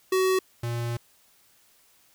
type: tone pair in turn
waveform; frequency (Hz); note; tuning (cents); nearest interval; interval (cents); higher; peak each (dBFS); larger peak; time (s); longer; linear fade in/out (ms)
square; 375.5 / 118.28; F#4 / A#2; +26 / +26; octave + minor sixth; 2000; first; -21 / -28; first; 0.12-0.39 / 0.63-0.97; second; 5
effects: white hiss -61 dBFS RMS until 2.14 s

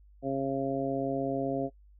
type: harmonic tone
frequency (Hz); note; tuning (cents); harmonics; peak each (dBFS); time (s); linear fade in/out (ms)
136.1; C#3; -31; 1 / 2 / 3 / 4 / 5; -39 / -32 / -36 / -34 / -35; 0.22-1.7; 50
effects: noise-tail reverb RT60 0.1 s tail -21 dB re dry + added 50 Hz sine -54 dBFS peak until 1.99 s

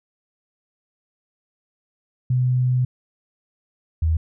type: tone pair in turn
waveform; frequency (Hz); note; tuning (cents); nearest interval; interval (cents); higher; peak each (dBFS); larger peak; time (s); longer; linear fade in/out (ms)
sine; 126.3 / 80.27; B2 / E2; +39 / -45; minor sixth; 784; first; -16; neither; 2.3-2.85 / 4.02-4.17; first; 5
effects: none

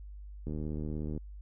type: click train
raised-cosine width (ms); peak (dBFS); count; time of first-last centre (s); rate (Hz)
3; -25; 55; 0.47-1.176; 76.5
effects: added 50 Hz sine -43 dBFS peak until 1.41 s

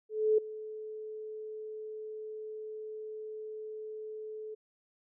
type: tone with ADSR envelope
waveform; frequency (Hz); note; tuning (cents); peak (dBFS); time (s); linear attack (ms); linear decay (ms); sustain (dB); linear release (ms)
sine; 432.2; A4; -31; -21; 0.09-4.55; 290; 6; -18; 13
effects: none

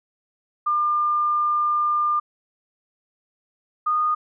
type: tone pair in turn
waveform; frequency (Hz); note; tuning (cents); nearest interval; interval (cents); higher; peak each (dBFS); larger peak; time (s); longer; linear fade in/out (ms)
sine; 1200 / 1228; D6 / D#6; +37 / -23; unison; 40; second; -18; neither; 0.66-2.2 / 3.86-4.15; first; 10
effects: none

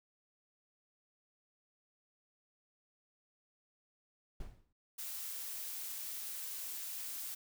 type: noise with exponential decay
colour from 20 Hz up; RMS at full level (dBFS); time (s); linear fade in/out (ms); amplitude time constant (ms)
brown; -41; 4.4-4.73; 5; 71
type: noise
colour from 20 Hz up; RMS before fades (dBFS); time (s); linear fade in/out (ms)
blue; -43; 4.98-7.35; 10
effects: none

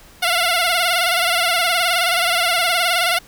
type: tone with vibrato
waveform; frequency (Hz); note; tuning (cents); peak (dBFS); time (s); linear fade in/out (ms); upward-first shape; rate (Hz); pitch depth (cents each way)
10% pulse; 698.5; F5; 0; -7; 0.22-3.19; 10; sine; 19; 75
effects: pink hiss -46 dBFS RMS until 3.27 s

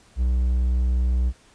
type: tone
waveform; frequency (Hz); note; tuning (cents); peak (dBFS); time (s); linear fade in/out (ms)
triangle; 62; B1; +7; -16; 0.16-1.33; 50
effects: pink hiss -55 dBFS RMS until 1.54 s + resampled to 22050 Hz

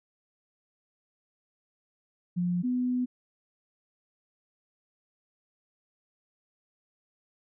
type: tone pair in turn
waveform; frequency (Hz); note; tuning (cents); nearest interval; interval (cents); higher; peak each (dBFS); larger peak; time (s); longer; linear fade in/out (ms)
sine; 176.8 / 249.6; F3 / B3; +22 / +19; tritone; 597; second; -25; neither; 2.36-2.63 / 2.63-3.06; second; 20
effects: none

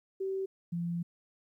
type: tone pair in turn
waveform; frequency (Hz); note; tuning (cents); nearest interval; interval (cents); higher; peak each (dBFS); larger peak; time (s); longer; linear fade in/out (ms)
sine; 384.5 / 171.28; G4 / F3; -33 / -33; octave + major second; 1400; first; -31 / -31; neither; 0.2-0.46 / 0.72-1.03; second; 10
effects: 12-bit

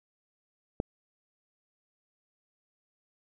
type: click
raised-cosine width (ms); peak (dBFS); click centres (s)
2; -15; 0.801
effects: none

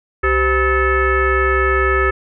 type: tone with frequency modulation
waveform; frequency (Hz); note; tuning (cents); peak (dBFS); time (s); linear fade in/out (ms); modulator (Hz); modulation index
sine; 839; G#5; +17; -12; 0.23-2.11; 10; 452; 2.5
effects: none

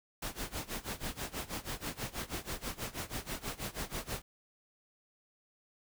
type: noise with tremolo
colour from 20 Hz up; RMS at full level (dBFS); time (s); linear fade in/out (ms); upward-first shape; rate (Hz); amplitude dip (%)
pink; -37; 0.22-4.22; 5; sine; 6.2; 90
effects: none

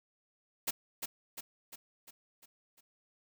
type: noise with echo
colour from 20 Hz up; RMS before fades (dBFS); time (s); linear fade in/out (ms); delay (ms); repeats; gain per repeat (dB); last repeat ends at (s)
white; -33; 0.67-0.71; 10; 350; 6; -5; 2.81
effects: none

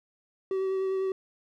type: tone with vibrato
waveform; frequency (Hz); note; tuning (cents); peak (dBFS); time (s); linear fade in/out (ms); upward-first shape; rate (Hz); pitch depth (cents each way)
triangle; 381.9; G4; -45; -24; 0.51-1.12; 2; sine; 10; 13
effects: none

